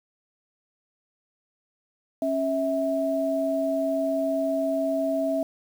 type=tone pair together; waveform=sine; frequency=274.1 / 652 Hz; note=C#4 / E5; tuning=-19 / -19 cents; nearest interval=octave + minor third; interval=1500 cents; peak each=-27 / -24 dBFS; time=2.22-5.43 s; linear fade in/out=2 ms; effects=8-bit